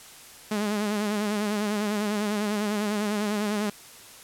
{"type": "tone with vibrato", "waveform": "sawtooth", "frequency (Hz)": 208.8, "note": "G#3", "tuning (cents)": 10, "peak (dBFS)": -21, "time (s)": [0.51, 3.7], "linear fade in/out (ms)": 5, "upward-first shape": "sine", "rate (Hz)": 10, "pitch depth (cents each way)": 54, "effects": ["white hiss -47 dBFS RMS until 4.23 s", "low-pass 12000 Hz 12 dB/octave"]}